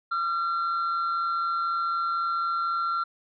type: tone pair together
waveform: triangle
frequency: 1203 / 1367 Hz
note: D6 / F6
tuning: +41 / -37 cents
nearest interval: major second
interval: 222 cents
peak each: -34 / -23 dBFS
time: 0.11-3.04 s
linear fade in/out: 10 ms
effects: resampled to 11025 Hz